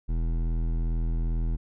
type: tone with hard clipping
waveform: triangle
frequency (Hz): 41.2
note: E1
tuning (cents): 0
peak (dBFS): -26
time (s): 0.08-1.57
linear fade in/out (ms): 20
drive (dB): 17
effects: none